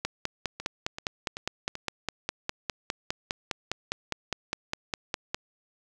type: two click trains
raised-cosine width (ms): 0.2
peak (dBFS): -19 / -11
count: 4 / 27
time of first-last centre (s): 0.6-1.754 / 0.05-5.345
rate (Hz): 2.6 / 4.91
effects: none